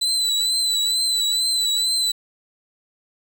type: tone with vibrato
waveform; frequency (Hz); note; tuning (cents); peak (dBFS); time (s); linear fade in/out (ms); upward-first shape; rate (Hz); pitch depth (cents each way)
35% pulse; 4000; B7; +21; -17; 0.01-2.12; 10; triangle; 2.2; 51
effects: none